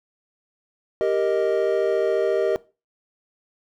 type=chord; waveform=triangle; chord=Eb major; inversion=first; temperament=equal; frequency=392 / 466.2 / 622.3 Hz; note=G4 / Bb4 / Eb5; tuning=0 / 0 / 0 cents; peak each=-21 dBFS; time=1.01-2.56 s; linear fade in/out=0 ms; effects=noise-tail reverb RT60 0.3 s tail -20 dB re dry

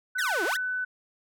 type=tone; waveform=sine; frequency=1500 Hz; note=F#6; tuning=23 cents sharp; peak=-27 dBFS; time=0.15-0.85 s; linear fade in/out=10 ms
type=exponential two-way sweep; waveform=sawtooth; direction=down then up; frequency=2093 to 316.4 to 2093 Hz; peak=-24 dBFS; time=0.18-0.57 s; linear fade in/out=10 ms; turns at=0.44 s
effects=none

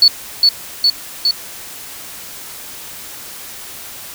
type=tone with echo; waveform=sine; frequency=4435 Hz; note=C#8; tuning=in tune; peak=-4 dBFS; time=0.02-0.08 s; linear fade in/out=2 ms; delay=410 ms; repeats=3; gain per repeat=-2 dB; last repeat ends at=1.31 s; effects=white hiss -32 dBFS RMS until 4.14 s

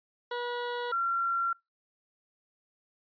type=tone pair in turn; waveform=20% pulse / sine; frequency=484.1 / 1369.2 Hz; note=B4 / F6; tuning=-35 / -35 cents; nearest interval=octave + tritone; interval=1800 cents; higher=second; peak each=-27 / -26 dBFS; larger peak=second; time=0.31-0.92 / 0.92-1.53 s; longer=neither; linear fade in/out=5 ms; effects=noise-tail reverb RT60 0.2 s tail -25 dB re dry + resampled to 11025 Hz

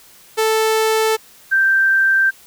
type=tone pair in turn; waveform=sawtooth / sine; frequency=440 / 1568 Hz; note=A4 / G6; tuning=0 / 0 cents; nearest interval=octave + minor seventh; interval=2200 cents; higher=second; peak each=-10 / -11 dBFS; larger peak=first; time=0.37-1.17 / 1.51-2.31 s; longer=neither; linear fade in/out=20 ms; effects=white hiss -46 dBFS RMS until 2.46 s

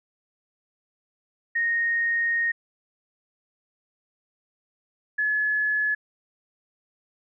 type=tone pair in turn; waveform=sine; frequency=1859 / 1707.3 Hz; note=A#6 / G#6; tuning=-5 / +47 cents; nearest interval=minor second; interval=148 cents; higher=first; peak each=-21 dBFS; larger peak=neither; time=1.55-2.52 / 5.18-5.95 s; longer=first; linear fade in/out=10 ms; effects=none

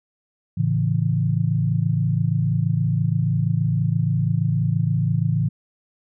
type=chord; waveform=sine; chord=A major; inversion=none; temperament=equal; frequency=110 / 138.59 / 164.81 Hz; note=A2 / C#3 / E3; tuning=0 / 0 / 0 cents; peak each=-22 dBFS; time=0.57-5.49 s; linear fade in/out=10 ms; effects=none

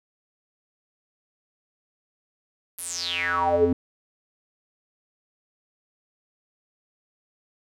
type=tone with band-pass filter sweep; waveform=square; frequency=87.31 Hz; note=F2; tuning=in tune; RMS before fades=-24 dBFS; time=2.78-3.73 s; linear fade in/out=5 ms; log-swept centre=12000 to 290 Hz; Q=9.3; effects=none

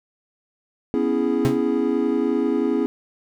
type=chord; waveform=triangle; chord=C# minor seventh; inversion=third; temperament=equal; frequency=246.9 / 277.2 / 329.6 / 415.3 Hz; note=B3 / C#4 / E4 / G#4; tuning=0 / 0 / 0 / 0 cents; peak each=-22 dBFS; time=0.94-2.86 s; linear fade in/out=0 ms
type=tone with exponential decay; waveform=45% pulse; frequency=132.5 Hz; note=C3; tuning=22 cents sharp; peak=-15 dBFS; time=1.45-1.63 s; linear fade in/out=0 ms; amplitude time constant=37 ms
effects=none

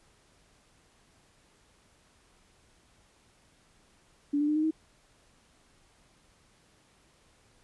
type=tone with pitch steps; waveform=sine; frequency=288.5 / 295.2 / 302.1 / 309.2 / 316.4 Hz; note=D4 / D4 / D4 / D#4 / D#4; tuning=-31 / +9 / +49 / -11 / +29 cents; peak=-24 dBFS; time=4.33-4.71 s; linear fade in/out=10 ms; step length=76 ms; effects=pink hiss -64 dBFS RMS until 7.63 s + resampled to 24000 Hz

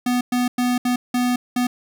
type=tone bursts at uneven times; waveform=square; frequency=246.9 Hz; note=B3; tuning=in tune; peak=-18 dBFS; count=6; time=0.06-0.21 / 0.32-0.48 / 0.58-0.78 / 0.85-0.96 / 1.14-1.36 / 1.56-1.67 s; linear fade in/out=5 ms; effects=none

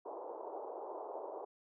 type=band-pass noise; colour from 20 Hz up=pink; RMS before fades=-45 dBFS; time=0.05-1.45 s; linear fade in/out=10 ms; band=370 to 980 Hz; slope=48 dB/octave; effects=none

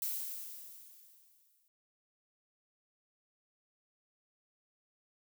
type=noise with exponential decay; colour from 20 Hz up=violet; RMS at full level=-35 dBFS; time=0.02-1.68 s; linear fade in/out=1 ms; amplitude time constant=360 ms; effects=none

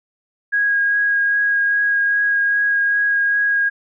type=tone with vibrato; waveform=sine; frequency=1642 Hz; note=G#6; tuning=20 cents flat; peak=-14 dBFS; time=0.52-3.7 s; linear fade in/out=20 ms; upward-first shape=sine; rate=2.5 Hz; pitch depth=11 cents each way; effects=none

